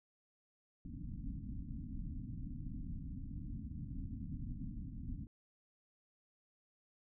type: low-pass noise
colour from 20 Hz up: pink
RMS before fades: -44 dBFS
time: 0.85-5.27 s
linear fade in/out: 2 ms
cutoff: 290 Hz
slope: 96 dB/octave
effects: none